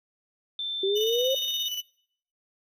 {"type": "tone with pitch glide", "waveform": "sine", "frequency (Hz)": [3552, 3677], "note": ["A7", "A#7"], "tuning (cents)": [16, -24], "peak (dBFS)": -29, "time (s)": [0.59, 1.68], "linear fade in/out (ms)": 2, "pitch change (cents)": 60, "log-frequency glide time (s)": [0.87, 1.14]}
{"type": "exponential sweep", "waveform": "sine", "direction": "up", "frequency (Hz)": [380.7, 543], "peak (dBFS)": -23, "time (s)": [0.83, 1.35], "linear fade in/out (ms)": 5}
{"type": "tone with tremolo", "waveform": "35% pulse", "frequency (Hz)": 2973, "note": "F#7", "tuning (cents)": 8, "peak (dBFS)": -27, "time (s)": [0.95, 1.82], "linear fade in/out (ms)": 20, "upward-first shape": "square", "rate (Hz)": 17, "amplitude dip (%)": 45}
{"effects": ["noise-tail reverb RT60 0.7 s tail -25 dB re dry"]}